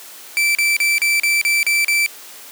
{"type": "tone bursts", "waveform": "40% pulse", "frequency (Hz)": 2332, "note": "D7", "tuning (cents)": -13, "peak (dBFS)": -13, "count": 8, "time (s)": [0.37, 2.062], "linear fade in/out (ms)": 0, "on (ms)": 180, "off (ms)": 36, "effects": ["white hiss -38 dBFS RMS until 2.51 s", "high-pass 300 Hz 12 dB/octave"]}